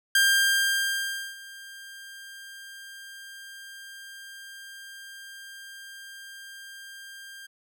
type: tone with ADSR envelope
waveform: sawtooth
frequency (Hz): 1595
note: G6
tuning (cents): +30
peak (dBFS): -14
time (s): 0.15-7.47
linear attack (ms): 3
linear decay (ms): 1200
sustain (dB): -24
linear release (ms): 13
effects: none